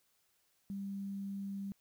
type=tone with quantisation; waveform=sine; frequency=197.6 Hz; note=G3; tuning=14 cents sharp; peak=-38 dBFS; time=0.7-1.72 s; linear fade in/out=0 ms; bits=11; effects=white hiss -75 dBFS RMS until 1.8 s